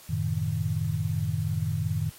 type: chord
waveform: sine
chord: F# diminished seventh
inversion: none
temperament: equal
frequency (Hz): 92.5 / 110 / 130.81 / 155.56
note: F#2 / A2 / C3 / Eb3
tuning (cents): 0 / 0 / 0 / 0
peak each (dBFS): -31 / -30 / -35 / -29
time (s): 0.09-2.1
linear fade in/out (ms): 10
effects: white hiss -50 dBFS RMS until 2.18 s + AAC 48 kbps